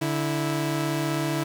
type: tone pair together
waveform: sawtooth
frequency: 145.9 / 327.5 Hz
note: D3 / E4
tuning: -11 / -11 cents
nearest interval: octave + major second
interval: 1400 cents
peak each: -23 / -23 dBFS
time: 0.01-1.44 s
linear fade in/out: 10 ms
effects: 10-bit